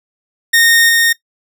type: tone with level steps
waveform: sawtooth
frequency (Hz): 1845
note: A#6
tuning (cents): -18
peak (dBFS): -4 / -6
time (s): 0.53-1.13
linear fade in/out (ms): 10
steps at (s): 0.89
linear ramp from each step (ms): 2
effects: noise-tail reverb RT60 0.1 s tail -18 dB re dry